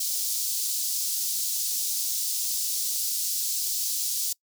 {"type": "high-pass noise", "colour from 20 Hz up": "pink", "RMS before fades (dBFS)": -28, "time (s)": [0, 4.33], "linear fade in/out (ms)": 5, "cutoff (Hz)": 4800, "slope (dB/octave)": 24, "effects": ["noise-tail reverb RT60 0.1 s tail -24 dB re dry"]}